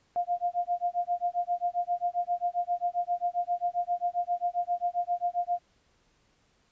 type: tone with tremolo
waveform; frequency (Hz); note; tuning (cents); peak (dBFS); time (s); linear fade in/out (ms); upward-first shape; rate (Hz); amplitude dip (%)
sine; 704; F5; +14; -23; 0.16-5.59; 0; sine; 7.5; 100
effects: pink hiss -68 dBFS RMS until 6.71 s + resampled to 16000 Hz

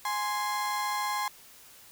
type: tone pair together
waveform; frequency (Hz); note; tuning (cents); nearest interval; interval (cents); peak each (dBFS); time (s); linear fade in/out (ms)
35% pulse; 830.6 / 1046.5; G#5 / C6; 0 / 0; major third; 400; -31 / -29; 0.05-1.28; 2
effects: white hiss -53 dBFS RMS until 1.91 s

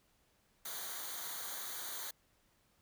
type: noise with comb filter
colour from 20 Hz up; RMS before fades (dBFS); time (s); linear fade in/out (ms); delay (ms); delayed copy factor
white; -43; 0.65-2.11; 5; 0.38; -0.75
effects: pink hiss -73 dBFS RMS until 2.81 s

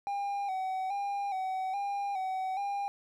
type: tone with vibrato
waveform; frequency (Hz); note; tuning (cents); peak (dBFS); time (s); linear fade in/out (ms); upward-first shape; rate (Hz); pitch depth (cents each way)
triangle; 779; G5; -11; -29; 0.07-2.88; 0; square; 1.2; 54
effects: none

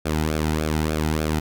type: tone with flanger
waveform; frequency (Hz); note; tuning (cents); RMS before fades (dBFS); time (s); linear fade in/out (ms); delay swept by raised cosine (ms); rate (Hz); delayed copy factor
sawtooth; 77.6; D#2; -4; -23; 0.05-1.4; 10; 1 to 1.82; 3.4; -0.7
effects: none

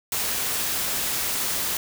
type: noise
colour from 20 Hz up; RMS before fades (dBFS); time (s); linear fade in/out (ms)
white; -26; 0.12-1.77; 2
effects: none

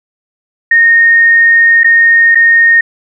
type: tone with dropouts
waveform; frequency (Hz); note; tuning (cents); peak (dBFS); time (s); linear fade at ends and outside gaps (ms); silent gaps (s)
sine; 1847; A#6; -16; -3; 0.71-2.81; 5; 1.834-1.843 / 2.348-2.354
effects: none

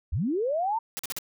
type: linear sweep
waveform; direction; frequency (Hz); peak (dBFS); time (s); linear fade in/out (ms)
sine; up; 54.5 to 932.3; -24; 0.12-0.79; 10
type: noise bursts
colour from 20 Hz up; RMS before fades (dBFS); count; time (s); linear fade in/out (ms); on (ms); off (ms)
white; -33; 4; 0.97-1.187; 0; 22; 43
effects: none

